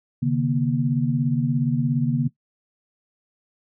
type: tone cluster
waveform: sine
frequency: 133.4 / 150.5 / 237.5 Hz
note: C3 / D3 / A#3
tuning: +34 / +43 / +33 cents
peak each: -23 dBFS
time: 0.22-2.28 s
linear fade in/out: 10 ms
effects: noise-tail reverb RT60 0.1 s tail -17 dB re dry